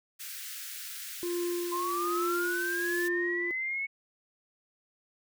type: high-pass noise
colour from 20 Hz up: white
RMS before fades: -41 dBFS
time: 0.19-3.09 s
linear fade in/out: 20 ms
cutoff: 1400 Hz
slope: 48 dB/octave
type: tone with tremolo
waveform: triangle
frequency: 349.2 Hz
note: F4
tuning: in tune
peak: -27 dBFS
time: 1.23-3.51 s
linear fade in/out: 0 ms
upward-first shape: sine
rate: 1.2 Hz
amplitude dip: 50%
type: linear sweep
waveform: sine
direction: up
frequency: 1027 to 2217 Hz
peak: -30 dBFS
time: 1.71-3.87 s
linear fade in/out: 20 ms
effects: none